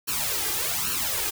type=noise with flanger; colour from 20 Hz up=white; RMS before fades=-27 dBFS; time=0.07-1.31 s; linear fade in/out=20 ms; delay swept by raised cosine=0.7 to 2.5 ms; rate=1.2 Hz; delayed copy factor=+0.8; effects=none